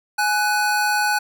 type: tone pair together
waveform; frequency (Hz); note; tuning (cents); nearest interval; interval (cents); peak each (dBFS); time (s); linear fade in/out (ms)
square; 836 / 1489.6; G#5 / F#6; +11 / +11; minor seventh; 1000; -21; 0.18-1.19; 10
effects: none

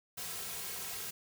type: noise with comb filter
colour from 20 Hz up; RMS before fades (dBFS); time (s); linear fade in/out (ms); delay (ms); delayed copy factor
white; -41; 0.17-1.11; 10; 3.4; -0.75
effects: none

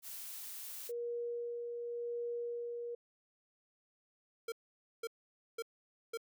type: noise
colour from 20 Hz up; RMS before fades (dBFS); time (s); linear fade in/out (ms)
blue; -46; 0.02-0.92; 50
type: tone with tremolo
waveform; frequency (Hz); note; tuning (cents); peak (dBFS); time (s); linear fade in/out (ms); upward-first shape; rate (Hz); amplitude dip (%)
sine; 475.2; A#4; +33; -36; 0.89-2.95; 5; sine; 0.91; 30
type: tone bursts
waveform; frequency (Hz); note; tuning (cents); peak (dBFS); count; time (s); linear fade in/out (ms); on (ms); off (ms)
square; 457.6; A#4; -32; -38; 4; 4.48-6.174; 5; 41; 510
effects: none

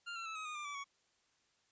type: tone with pitch steps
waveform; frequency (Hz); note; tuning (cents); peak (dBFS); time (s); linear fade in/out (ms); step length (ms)
25% pulse; 1396.9 / 1353.2 / 1310.9 / 1269.9 / 1230.2 / 1191.7 / 1154.5 / 1118.4; F6 / E6 / E6 / D#6 / D#6 / D6 / D6 / C#6; 0 / +45 / -10 / +35 / -20 / +25 / -30 / +15; -38; 0.06-0.844; 20; 98
effects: white hiss -75 dBFS RMS until 1.71 s + resampled to 16000 Hz

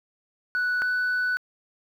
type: tone pair in turn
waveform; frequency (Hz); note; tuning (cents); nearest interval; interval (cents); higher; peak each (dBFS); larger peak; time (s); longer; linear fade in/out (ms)
sine; 1480 / 1489.4; F#6 / F#6; 0 / +11; unison; 11; second; -20 / -20; neither; 0.55-0.82 / 0.82-1.37; second; 0
effects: tanh soft clip ceiling -21 dBFS + 9-bit

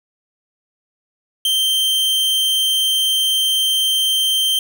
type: tone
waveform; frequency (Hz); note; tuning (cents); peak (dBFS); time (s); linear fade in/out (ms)
45% pulse; 3136; G7; 0; -14; 1.45-4.59; 2
effects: none

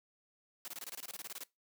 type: noise bursts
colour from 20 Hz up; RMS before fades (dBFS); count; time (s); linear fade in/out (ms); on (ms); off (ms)
white; -44; 15; 0.65-1.435; 0; 29; 25
effects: noise-tail reverb RT60 0.2 s tail -21 dB re dry + high-pass 200 Hz 12 dB/octave

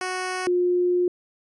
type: tone pair in turn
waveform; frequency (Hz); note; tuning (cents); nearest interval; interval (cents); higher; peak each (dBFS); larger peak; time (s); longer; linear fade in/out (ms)
10% pulse / sine; 369.1 / 356.7; F#4 / F4; -4 / +37; minor second; 59; first; -18; neither; 0.01-0.47 / 0.47-1.08; second; 2
effects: resampled to 24000 Hz

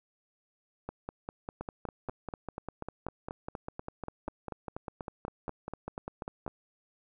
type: two click trains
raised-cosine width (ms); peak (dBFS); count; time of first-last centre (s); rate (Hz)
1; -23 / -23; 21 / 29; 1.61-6.464 / 0.89-6.479; 4.12 / 5.01
effects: none

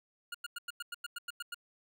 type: tone bursts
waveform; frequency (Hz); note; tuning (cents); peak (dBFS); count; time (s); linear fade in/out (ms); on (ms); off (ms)
25% pulse; 1425; F6; +34; -34; 11; 0.32-1.545; 5; 25; 95
effects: none

